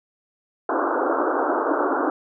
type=band-pass noise; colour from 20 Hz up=pink; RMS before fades=-22 dBFS; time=0.69-2.1 s; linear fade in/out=2 ms; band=270 to 1500 Hz; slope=96 dB/octave; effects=none